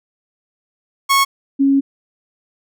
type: tone pair in turn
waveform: sawtooth / sine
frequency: 1100 / 275 Hz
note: C#6 / C#4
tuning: -14 / -14 cents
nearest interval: 2 octaves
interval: 2400 cents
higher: first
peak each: -7 / -10 dBFS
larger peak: first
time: 1.09-1.25 / 1.59-1.81 s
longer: second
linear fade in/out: 20 ms
effects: none